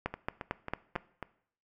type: two click trains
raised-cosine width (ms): 0.5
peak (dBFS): -22 / -16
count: 5 / 5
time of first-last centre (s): 0.14-1.227 / 0.06-0.961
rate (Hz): 3.68 / 4.44
effects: noise-tail reverb RT60 0.6 s tail -19 dB re dry